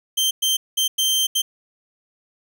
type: tone bursts at uneven times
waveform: sawtooth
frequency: 3136 Hz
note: G7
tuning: in tune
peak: -14 dBFS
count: 5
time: 0.17-0.31 / 0.42-0.57 / 0.77-0.88 / 0.98-1.27 / 1.35-1.42 s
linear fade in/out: 10 ms
effects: none